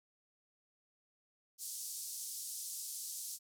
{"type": "band-pass noise", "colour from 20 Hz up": "white", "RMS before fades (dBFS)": -44, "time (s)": [1.58, 3.39], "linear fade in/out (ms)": 50, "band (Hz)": [5000, 12000], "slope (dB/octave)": 24, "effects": []}